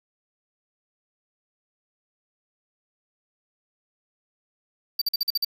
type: tone bursts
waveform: square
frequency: 4643 Hz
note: D8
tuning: 21 cents flat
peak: -21 dBFS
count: 7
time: 4.99-5.448 s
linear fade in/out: 5 ms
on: 26 ms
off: 46 ms
effects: 8-bit